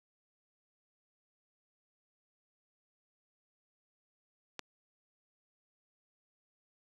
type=click; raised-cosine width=0.2 ms; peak=-21 dBFS; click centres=4.593 s; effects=high-pass 150 Hz 12 dB/octave + 9-bit